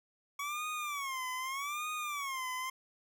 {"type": "tone with vibrato", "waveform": "25% pulse", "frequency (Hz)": 1121, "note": "C#6", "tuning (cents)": 19, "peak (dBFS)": -32, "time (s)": [0.39, 2.7], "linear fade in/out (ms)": 5, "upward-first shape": "sine", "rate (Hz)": 0.82, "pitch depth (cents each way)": 170, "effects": []}